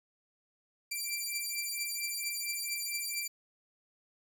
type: beating tone pair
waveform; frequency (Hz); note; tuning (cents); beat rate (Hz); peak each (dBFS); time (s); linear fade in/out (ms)
10% pulse; 2349 / 2353.4; D7 / D7; 0 / +3; 4.4; -28; 0.91-3.28; 10
effects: none